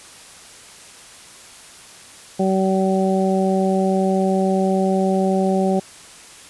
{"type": "harmonic tone", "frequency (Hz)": 190.6, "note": "G3", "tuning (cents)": -48, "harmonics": [1, 2, 3, 4], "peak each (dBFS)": [-18, -21, -23, -24], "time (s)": [2.39, 5.8], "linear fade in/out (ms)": 10, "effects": ["white hiss -42 dBFS RMS until 6.49 s", "resampled to 24000 Hz"]}